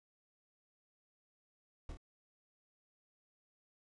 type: noise with echo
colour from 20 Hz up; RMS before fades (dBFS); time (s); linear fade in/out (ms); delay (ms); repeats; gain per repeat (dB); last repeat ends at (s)
brown; -44; 1.89-1.92; 2; 26; 2; -4; 1.972
effects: resampled to 22050 Hz